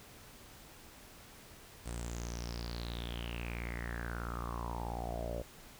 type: tone with low-pass filter sweep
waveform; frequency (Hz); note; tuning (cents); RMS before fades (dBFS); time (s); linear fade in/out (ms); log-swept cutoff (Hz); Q
sawtooth; 58.5; A#1; +7; -40; 1.85-5.43; 20; 8800 to 550; 8.1
effects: pink hiss -55 dBFS RMS until 5.79 s